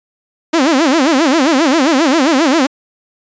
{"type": "tone with vibrato", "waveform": "sawtooth", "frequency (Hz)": 293.7, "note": "D4", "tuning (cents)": 0, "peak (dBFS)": -5, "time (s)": [0.53, 2.67], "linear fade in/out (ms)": 10, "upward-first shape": "sine", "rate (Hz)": 7.5, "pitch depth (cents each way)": 250, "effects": ["resampled to 16000 Hz"]}